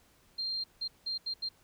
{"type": "tone bursts at uneven times", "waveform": "sine", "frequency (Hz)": 4186, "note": "C8", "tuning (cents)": 0, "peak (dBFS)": -32, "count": 5, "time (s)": [[0.38, 0.64], [0.81, 0.88], [1.06, 1.18], [1.26, 1.34], [1.42, 1.49]], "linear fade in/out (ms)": 10, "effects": ["pink hiss -65 dBFS RMS until 1.63 s"]}